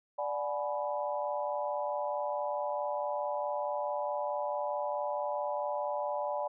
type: chord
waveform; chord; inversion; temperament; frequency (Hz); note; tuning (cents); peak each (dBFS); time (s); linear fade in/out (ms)
sine; G# half-diminished seventh; second; equal with one note detuned; 587.3 / 740 / 844.6 / 987.8; D5 / F#5 / G#5 / B5; 0 / 0 / +29 / 0; -34 / -40 / -37 / -38; 0.18-6.48; 10
effects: none